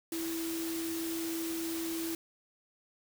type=tone in noise; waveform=sine; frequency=329.6 Hz; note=E4; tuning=in tune; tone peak=-34 dBFS; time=0.12-2.15 s; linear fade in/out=2 ms; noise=white; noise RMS=-41 dBFS; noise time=0.12-2.15 s; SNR=+4 dB; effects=none